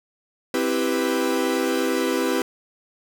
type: chord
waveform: 45% pulse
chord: C major seventh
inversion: none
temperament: equal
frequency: 261.6 / 329.6 / 392 / 493.9 Hz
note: C4 / E4 / G4 / B4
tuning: 0 / 0 / 0 / 0 cents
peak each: -26 dBFS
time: 0.54-2.42 s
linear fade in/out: 2 ms
effects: none